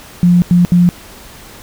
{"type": "tone bursts at uneven times", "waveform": "sine", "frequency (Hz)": 176, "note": "F3", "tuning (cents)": 14, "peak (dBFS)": -5, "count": 3, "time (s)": [[0.23, 0.42], [0.51, 0.65], [0.72, 0.89]], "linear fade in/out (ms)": 0, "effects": ["pink hiss -36 dBFS RMS until 1.62 s"]}